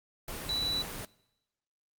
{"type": "tone in noise", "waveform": "sine", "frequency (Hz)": 3951, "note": "B7", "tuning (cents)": 0, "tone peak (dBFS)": -28, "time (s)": [0.49, 0.82], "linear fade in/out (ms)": 2, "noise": "pink", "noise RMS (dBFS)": -39, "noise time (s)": [0.28, 1.05], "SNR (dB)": 8, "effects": ["noise-tail reverb RT60 0.9 s tail -23 dB re dry", "Opus 24 kbps"]}